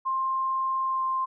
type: tone with pitch glide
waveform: sine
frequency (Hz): 1056 to 1049.3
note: C6 to C6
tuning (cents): +16 to +5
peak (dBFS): -24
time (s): 0.05-1.26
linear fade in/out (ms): 20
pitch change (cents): -11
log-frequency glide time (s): 0.84-1.06
effects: none